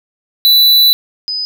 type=tone pair in turn; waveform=square / sine; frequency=3970 / 5002 Hz; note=B7 / D#8; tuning=+8 / +8 cents; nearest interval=major third; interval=400 cents; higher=second; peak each=-6 / -16 dBFS; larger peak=first; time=0.45-0.93 / 1.28-1.45 s; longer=first; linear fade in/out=0 ms; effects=none